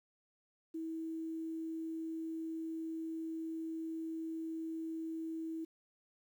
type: tone with quantisation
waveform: sine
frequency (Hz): 323.4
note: E4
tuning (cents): -33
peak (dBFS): -38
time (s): 0.74-5.65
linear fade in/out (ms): 10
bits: 11
effects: none